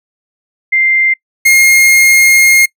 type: tone pair in turn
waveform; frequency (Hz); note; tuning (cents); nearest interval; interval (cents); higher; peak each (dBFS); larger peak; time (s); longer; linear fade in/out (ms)
sine / 45% pulse; 2093 / 2136; C7 / C7; 0 / +35; unison; 35; second; -7 / -4; second; 0.72-1.14 / 1.45-2.66; second; 10
effects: noise-tail reverb RT60 0.1 s tail -25 dB re dry